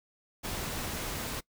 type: noise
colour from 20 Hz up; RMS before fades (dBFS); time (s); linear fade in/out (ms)
pink; -36; 0.43-1.41; 20
effects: noise-tail reverb RT60 0.1 s tail -22 dB re dry